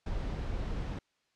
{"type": "noise", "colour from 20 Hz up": "brown", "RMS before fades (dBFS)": -35, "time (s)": [0.06, 0.99], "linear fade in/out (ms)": 5, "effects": ["white hiss -75 dBFS RMS until 1.35 s", "low-pass 5000 Hz 12 dB/octave"]}